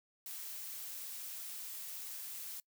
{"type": "noise", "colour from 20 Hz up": "blue", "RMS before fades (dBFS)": -45, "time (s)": [0.26, 2.6], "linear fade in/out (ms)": 2, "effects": ["noise-tail reverb RT60 0.1 s tail -24 dB re dry"]}